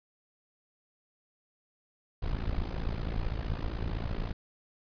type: noise with amplitude modulation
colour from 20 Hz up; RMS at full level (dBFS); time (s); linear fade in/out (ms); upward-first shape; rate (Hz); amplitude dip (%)
brown; -29; 2.22-4.33; 10; sine; 55.6; 85
effects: resampled to 11025 Hz